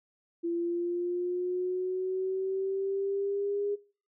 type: linear sweep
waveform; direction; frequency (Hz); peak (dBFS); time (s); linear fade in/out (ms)
sine; up; 338.6 to 409.2; -28; 0.43-3.76; 20
effects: noise-tail reverb RT60 0.4 s tail -22 dB re dry